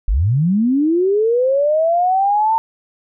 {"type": "linear sweep", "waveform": "sine", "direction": "up", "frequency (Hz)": [37.92, 908], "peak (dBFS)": -12, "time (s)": [0.08, 2.58], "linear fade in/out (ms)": 0, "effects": []}